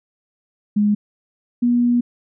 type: tone pair in turn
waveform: sine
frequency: 207.7 / 241.4 Hz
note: G#3 / B3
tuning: 0 / -39 cents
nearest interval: minor third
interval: 261 cents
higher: second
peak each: -13 dBFS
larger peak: neither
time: 0.76-0.95 / 1.62-2.01 s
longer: second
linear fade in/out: 10 ms
effects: none